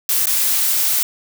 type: noise with dropouts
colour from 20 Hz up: blue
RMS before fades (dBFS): -17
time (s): 0.09-1.03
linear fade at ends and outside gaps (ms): 1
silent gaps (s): 0.257-0.269
effects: none